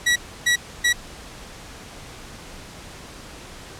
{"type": "tone bursts at uneven times", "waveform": "sawtooth", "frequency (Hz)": 1932, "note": "B6", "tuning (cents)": -39, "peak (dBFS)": -12, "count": 3, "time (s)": [[0.06, 0.16], [0.46, 0.56], [0.84, 0.93]], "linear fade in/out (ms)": 10, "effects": ["pink hiss -40 dBFS RMS until 3.79 s", "low-pass 9000 Hz 12 dB/octave"]}